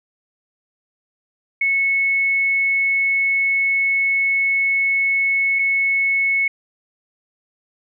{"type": "tone pair in turn", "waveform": "sine", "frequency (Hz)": [2200, 2200], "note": ["C#7", "C#7"], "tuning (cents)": [-14, -14], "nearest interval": "unison", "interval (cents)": 0, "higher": "neither", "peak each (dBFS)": -15, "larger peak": "neither", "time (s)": [[1.61, 5.59], [5.59, 6.48]], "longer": "first", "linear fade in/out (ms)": 5, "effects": []}